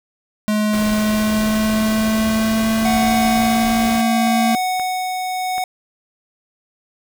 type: tone with pitch glide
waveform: square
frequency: 212.1 to 227.3 Hz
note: G#3 to A#3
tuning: +37 to -43 cents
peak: -16 dBFS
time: 0.48-4.55 s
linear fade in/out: 0 ms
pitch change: +120 cents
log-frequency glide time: 0.76-3.7 s
type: noise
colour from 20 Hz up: pink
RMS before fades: -28 dBFS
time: 0.73-4.01 s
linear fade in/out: 2 ms
type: tone with tremolo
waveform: square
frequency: 740 Hz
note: F#5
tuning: in tune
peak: -18 dBFS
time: 2.85-5.64 s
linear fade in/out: 2 ms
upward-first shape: sine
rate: 0.74 Hz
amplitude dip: 35%
type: clicks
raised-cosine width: 0.5 ms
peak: -17 dBFS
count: 3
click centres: 4.273 / 4.797 / 5.581 s
effects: none